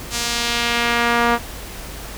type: tone with band-pass filter sweep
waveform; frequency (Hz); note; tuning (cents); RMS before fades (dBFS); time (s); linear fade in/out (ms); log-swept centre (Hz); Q
sawtooth; 236.5; A#3; +25; -19; 0.1-1.39; 50; 6700 to 1100; 0.99
effects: added 50 Hz sine -36 dBFS peak until 2.17 s + pink hiss -34 dBFS RMS until 2.17 s